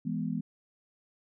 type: chord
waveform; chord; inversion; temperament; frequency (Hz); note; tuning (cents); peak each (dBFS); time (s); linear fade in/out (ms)
sine; E major; none; equal; 164.81 / 207.7 / 246.9; E3 / G#3 / B3; 0 / 0 / 0; -34; 0.05-0.41; 10
effects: none